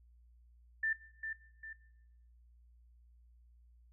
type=tone with echo; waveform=sine; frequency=1778 Hz; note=A6; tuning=18 cents sharp; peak=-31 dBFS; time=0.83-0.93 s; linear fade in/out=5 ms; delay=400 ms; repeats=2; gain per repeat=-7 dB; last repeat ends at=1.73 s; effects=noise-tail reverb RT60 0.9 s tail -19 dB re dry + added 59 Hz sine -60 dBFS peak until 3.92 s